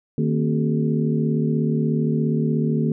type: tone cluster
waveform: sine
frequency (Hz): 153.8 / 229.5 / 266.4 / 374.9 / 428.9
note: D#3 / A#3 / C4 / F#4 / A4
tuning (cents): -20 / -27 / +31 / +23 / -44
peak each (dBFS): -21 / -22 / -29 / -29 / -30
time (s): 0.18-2.92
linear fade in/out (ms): 2
effects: none